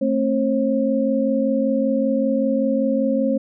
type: tone cluster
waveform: sine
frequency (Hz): 222.5 / 267.7 / 537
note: A3 / C4 / C5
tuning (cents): +20 / +40 / +45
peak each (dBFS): -21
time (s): 0.01-3.38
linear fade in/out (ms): 10
effects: none